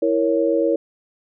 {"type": "chord", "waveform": "sine", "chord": "A# diminished", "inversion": "second", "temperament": "equal", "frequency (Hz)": [329.6, 466.2, 554.4], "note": ["E4", "A#4", "C#5"], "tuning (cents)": [0, 0, 0], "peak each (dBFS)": -20, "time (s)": [0.02, 0.76], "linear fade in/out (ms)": 5, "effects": []}